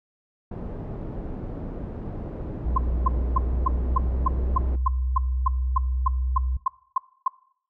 pink low-pass noise, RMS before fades -33 dBFS, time 0.51-4.76 s, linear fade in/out 5 ms, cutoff 480 Hz, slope 12 dB/octave
sine tone with pitch glide, 60 to 63.46 Hz, B1 to B1, -49 to +48 cents, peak -22 dBFS, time 2.65-6.57 s, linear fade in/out 5 ms, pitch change +97 cents, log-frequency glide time 2.87-4.57 s
sine tone bursts, 1046.5 Hz, C6, in tune, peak -17 dBFS, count 16, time 2.76-7.28 s, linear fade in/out 5 ms, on 20 ms, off 280 ms
effects noise-tail reverb RT60 0.6 s tail -20 dB re dry

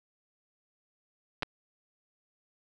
clicks, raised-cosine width 0.3 ms, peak -16 / -14 dBFS, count 2, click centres 1.424 / 1.431 s, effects none

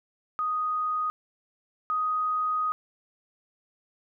sine tone pair in turn, 1244.5 / 1249.3 Hz, D#6 / D#6, 0 / +7 cents, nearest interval unison, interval 7 cents, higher second, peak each -25 / -24 dBFS, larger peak second, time 0.39-1.1 / 1.9-2.72 s, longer second, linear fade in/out 0 ms, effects none

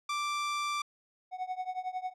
sawtooth tone, 1174.7 Hz, D6, in tune, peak -27 dBFS, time 0.09-0.82 s, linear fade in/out 5 ms
triangle tone with tremolo, 740 Hz, F#5, in tune, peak -28 dBFS, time 1.31-2.14 s, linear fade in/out 50 ms, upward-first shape triangle, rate 11 Hz, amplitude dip 95%
effects low-pass 7000 Hz 12 dB/octave

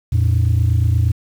sine tone pair together, 84.88 / 113.3 Hz, F2 / A#2, -49 / -49 cents, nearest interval perfect fourth, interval 500 cents, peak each -13 dBFS, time 0.12-1.12 s, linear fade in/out 10 ms, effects tanh soft clip ceiling -9 dBFS + 7-bit

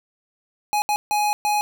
square tone bursts at uneven times, 835 Hz, G#5, 9 cents sharp, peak -19 dBFS, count 4, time 0.73-0.82 / 0.89-0.96 / 1.11-1.33 / 1.45-1.61 s, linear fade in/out 0 ms, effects none

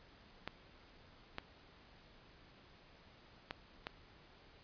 clicks, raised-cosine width 0.3 ms, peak -24 dBFS, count 4, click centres 0.476 / 1.384 / 3.509 / 3.869 s, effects pink hiss -62 dBFS RMS until 4.63 s + resampled to 11025 Hz

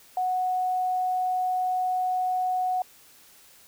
sine tone, 737 Hz, F#5, 7 cents flat, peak -23 dBFS, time 0.17-2.82 s, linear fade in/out 2 ms, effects white hiss -54 dBFS RMS until 3.67 s

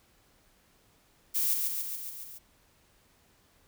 violet noise with echo, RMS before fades -28 dBFS, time 1.34-1.55 s, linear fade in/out 20 ms, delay 140 ms, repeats 6, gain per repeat -3 dB, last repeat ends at 2.39 s, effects pink hiss -65 dBFS RMS until 3.67 s

